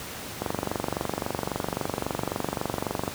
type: click train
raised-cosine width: 1 ms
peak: -12 dBFS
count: 64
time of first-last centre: 0.42-3.078 s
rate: 23.7 Hz
effects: pink hiss -37 dBFS RMS until 3.14 s + high-pass 80 Hz 12 dB/octave